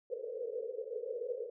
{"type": "band-pass noise", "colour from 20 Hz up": "white", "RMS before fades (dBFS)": -40, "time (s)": [0.1, 1.5], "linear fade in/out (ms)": 5, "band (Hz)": [440, 510], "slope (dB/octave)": 96, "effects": []}